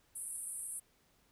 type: band-pass noise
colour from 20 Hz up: white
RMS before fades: -43 dBFS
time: 0.15-0.8 s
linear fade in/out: 10 ms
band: 8600 to 11000 Hz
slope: 96 dB/octave
effects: pink hiss -71 dBFS RMS until 1.31 s